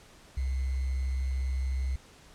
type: tone with sample-and-hold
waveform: sine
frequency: 65.5 Hz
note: C2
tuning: 2 cents sharp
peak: -27 dBFS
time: 0.37-1.96 s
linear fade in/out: 5 ms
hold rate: 2100 Hz
effects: pink hiss -55 dBFS RMS until 2.34 s + low-pass 9000 Hz 12 dB/octave